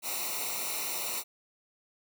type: noise with comb filter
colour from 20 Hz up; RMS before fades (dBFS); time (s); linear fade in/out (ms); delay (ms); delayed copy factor
white; -34; 0.02-1.24; 50; 0.61; -0.85
effects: none